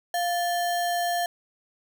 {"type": "tone with sample-and-hold", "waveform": "sine", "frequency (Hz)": 698.5, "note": "F5", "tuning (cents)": 0, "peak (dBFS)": -23, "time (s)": [0.14, 1.26], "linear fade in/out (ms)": 2, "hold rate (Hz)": 2450, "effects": []}